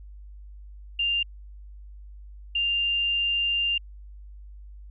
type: tone bursts at uneven times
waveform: sine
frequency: 2794 Hz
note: F7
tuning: in tune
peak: -22 dBFS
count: 2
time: 0.99-1.23 / 2.55-3.78 s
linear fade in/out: 5 ms
effects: added 50 Hz sine -41 dBFS peak until 4.9 s